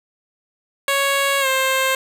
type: tone with pitch glide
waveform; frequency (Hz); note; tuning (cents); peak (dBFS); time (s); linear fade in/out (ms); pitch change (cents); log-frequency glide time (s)
10% pulse; 554.4 to 528.1; C#5 to C5; 0 to +16; -8; 0.88-1.95; 2; -84; 1.4-1.47
effects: none